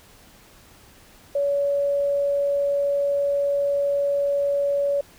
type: tone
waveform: sine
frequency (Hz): 566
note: C#5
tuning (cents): +36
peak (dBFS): -19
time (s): 1.35-5.01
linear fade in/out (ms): 5
effects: pink hiss -51 dBFS RMS until 5.18 s